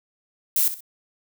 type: noise with echo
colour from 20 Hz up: violet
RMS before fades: -20 dBFS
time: 0.56-0.68 s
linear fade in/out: 2 ms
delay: 63 ms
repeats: 2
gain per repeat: -11 dB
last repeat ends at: 0.806 s
effects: none